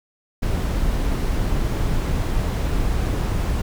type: noise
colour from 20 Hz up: brown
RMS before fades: -21 dBFS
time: 0.42-3.62 s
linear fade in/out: 10 ms
effects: none